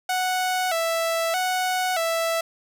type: tone with vibrato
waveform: sawtooth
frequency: 698.5 Hz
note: F5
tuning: in tune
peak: -18 dBFS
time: 0.09-2.41 s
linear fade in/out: 5 ms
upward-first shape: square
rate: 0.8 Hz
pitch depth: 97 cents each way
effects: none